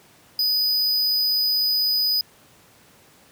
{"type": "tone", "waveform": "square", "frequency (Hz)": 4978, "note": "D#8", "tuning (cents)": 0, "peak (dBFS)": -19, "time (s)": [0.39, 2.21], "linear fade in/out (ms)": 2, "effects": ["pink hiss -53 dBFS RMS until 3.31 s", "high-pass 100 Hz 12 dB/octave"]}